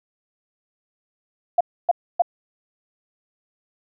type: tone bursts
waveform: sine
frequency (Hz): 698.5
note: F5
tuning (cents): 0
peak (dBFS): -12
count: 3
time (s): 1.58-2.221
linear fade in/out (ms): 5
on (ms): 27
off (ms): 280
effects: none